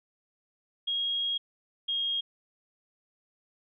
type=tone pair in turn; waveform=sine; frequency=3276 / 3253 Hz; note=G#7 / G#7; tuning=-24 / -37 cents; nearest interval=unison; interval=13 cents; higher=first; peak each=-27 dBFS; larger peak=neither; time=0.87-1.38 / 1.88-2.21 s; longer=first; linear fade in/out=10 ms; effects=none